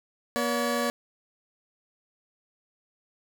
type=tone pair together; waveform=20% pulse; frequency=239.7 / 570 Hz; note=A#3 / C#5; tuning=+48 / +48 cents; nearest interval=octave + minor third; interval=1500 cents; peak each=-23 dBFS; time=0.36-0.9 s; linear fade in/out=0 ms; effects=none